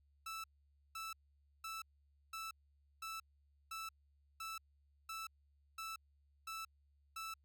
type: tone bursts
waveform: sawtooth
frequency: 1318.5 Hz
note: E6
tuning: in tune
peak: -40 dBFS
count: 11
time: 0.26-7.34 s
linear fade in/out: 5 ms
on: 180 ms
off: 510 ms
effects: added 71 Hz sine -70 dBFS peak until 7.44 s